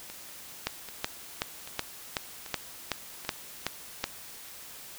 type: two click trains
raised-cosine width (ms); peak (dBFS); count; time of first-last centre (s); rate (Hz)
0.2; -10 / -24; 10 / 6; 0.67-4.041 / 0.1-4.037; 2.67 / 1.27
effects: white hiss -46 dBFS RMS until 4.98 s